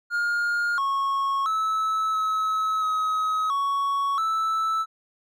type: tone with pitch steps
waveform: triangle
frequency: 1417 / 1098 / 1302 / 1289 / 1272 / 1115 / 1315 Hz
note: F6 / C#6 / E6 / E6 / D#6 / C#6 / E6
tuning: +25 / -17 / -22 / -39 / +38 / +10 / -5 cents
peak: -20 dBFS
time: 0.1-4.86 s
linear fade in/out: 50 ms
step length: 680 ms
effects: none